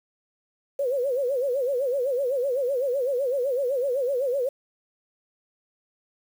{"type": "tone with vibrato", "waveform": "sine", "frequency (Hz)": 523.3, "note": "C5", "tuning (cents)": 0, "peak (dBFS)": -22, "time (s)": [0.79, 4.49], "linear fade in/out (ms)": 5, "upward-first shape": "sine", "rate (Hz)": 7.9, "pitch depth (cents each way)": 150, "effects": ["8-bit"]}